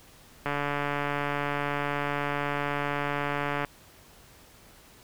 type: click train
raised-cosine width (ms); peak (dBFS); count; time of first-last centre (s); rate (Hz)
0.5; -14; 460; 0.46-3.647; 144
effects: pink hiss -54 dBFS RMS until 5.03 s